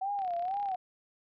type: tone with vibrato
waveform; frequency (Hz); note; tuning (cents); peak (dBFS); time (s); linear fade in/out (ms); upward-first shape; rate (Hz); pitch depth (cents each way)
sine; 748; F#5; +19; -30; 0.01-0.76; 10; sine; 2.1; 150
type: click train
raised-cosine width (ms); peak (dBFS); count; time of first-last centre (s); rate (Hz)
0.3; -36; 20; 0.19-0.746; 34.2
effects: none